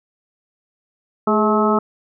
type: harmonic tone with a mistuned harmonic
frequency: 215.3 Hz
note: A3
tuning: 37 cents flat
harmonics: 1 / 2 / 3 / 4 / 5 / 6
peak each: -18 / -19 / -23 / -23 / -24 / -20 dBFS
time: 1.27-1.79 s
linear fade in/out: 5 ms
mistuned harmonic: 2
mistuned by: -54 cents
effects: none